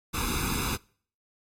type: noise with comb filter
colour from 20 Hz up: pink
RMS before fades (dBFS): -30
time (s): 0.13-0.77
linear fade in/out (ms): 20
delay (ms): 0.8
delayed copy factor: +1
effects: noise-tail reverb RT60 0.5 s tail -24 dB re dry + AAC 48 kbps